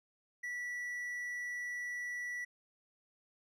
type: tone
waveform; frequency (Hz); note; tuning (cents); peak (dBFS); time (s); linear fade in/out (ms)
triangle; 1950; B6; -23; -36; 0.43-2.45; 10
effects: none